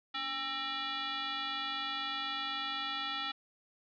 sine tone with frequency modulation, 2382 Hz, D7, 24 cents sharp, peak -34 dBFS, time 0.14-3.32 s, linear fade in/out 10 ms, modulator 524 Hz, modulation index 3, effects resampled to 11025 Hz + 10-bit

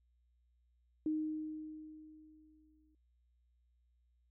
sine tone with exponential decay, 310 Hz, D#4, 6 cents flat, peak -31 dBFS, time 1.06-2.95 s, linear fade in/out 2 ms, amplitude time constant 410 ms, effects added 60 Hz sine -70 dBFS peak until 4.3 s

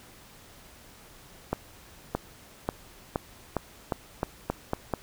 accelerating click train, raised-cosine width 1 ms, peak -12 dBFS, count 10, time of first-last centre 1.53-4.937 s, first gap 620 ms, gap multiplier 0.87, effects pink hiss -52 dBFS RMS until 5.02 s

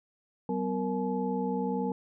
sine tone cluster, 190.5 / 251.4 / 465.8 / 854 Hz, G3 / B3 / A#4 / G#5, -49 / +31 / -1 / +48 cents, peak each -32 / -33 / -33 / -36 dBFS, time 0.49-1.92 s, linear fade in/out 2 ms, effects none

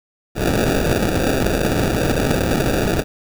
blue noise with sample-and-hold, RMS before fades -18 dBFS, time 0.35-3.04 s, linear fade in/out 50 ms, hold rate 1050 Hz, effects none

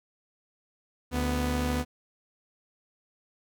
sawtooth tone pair together, 73.42 / 247.3 Hz, D2 / B3, 0 / +3 cents, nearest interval octave + major sixth, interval 2103 cents, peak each -25 dBFS, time 1.11-1.85 s, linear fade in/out 50 ms, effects none

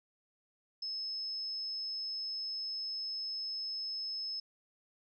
sine tone, 5200 Hz, E8, 24 cents flat, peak -36 dBFS, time 0.82-4.4 s, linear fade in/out 5 ms, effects none

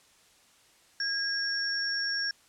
sine tone pair together, 1632 / 5489 Hz, G#6 / F8, -31 / -31 cents, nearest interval octave + major sixth, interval 2100 cents, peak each -31 / -30 dBFS, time 1-2.31 s, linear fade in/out 2 ms, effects white hiss -61 dBFS RMS until 2.48 s + low-pass 9000 Hz 12 dB/octave

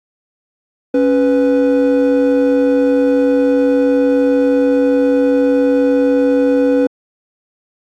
triangle tone pair together, 276.8 / 496.3 Hz, C#4 / B4, -2 / +8 cents, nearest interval minor seventh, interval 1010 cents, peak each -10 / -10 dBFS, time 0.94-6.87 s, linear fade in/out 5 ms, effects tanh soft clip ceiling -1 dBFS + AAC 64 kbps

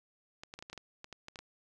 clicks, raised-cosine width 0.2 ms, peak -28 dBFS, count 12, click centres 0.435 / 0.539 / 0.59 / 0.625 / 0.699 / 0.73 / 0.777 / 1.044 / 1.127 / 1.284 / 1.358 / 1.39 s, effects none

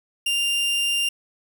40% pulse tone, 2794 Hz, F7, in tune, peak -19 dBFS, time 0.26-1.09 s, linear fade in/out 5 ms, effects none

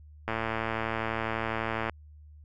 click train, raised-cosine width 0.5 ms, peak -15 dBFS, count 182, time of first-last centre 0.28-1.896 s, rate 112 Hz, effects added 75 Hz sine -48 dBFS peak until 2.44 s

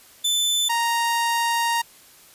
sawtooth tone pair in turn, 3520 / 932.3 Hz, A7 / A#5, 0 / 0 cents, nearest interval octave + major seventh, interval 2300 cents, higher first, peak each -16 dBFS, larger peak neither, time 0.24-0.69 / 0.69-1.82 s, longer second, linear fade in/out 10 ms, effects white hiss -50 dBFS RMS until 2.34 s + resampled to 32000 Hz

